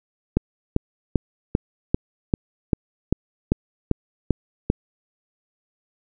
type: click train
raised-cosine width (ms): 3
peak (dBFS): -4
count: 12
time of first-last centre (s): 0.37-4.701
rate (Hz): 2.54
effects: none